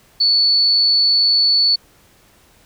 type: tone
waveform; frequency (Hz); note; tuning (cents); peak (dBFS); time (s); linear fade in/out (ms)
sine; 4449; C#8; +5; -11; 0.2-1.76; 10
effects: pink hiss -52 dBFS RMS until 2.65 s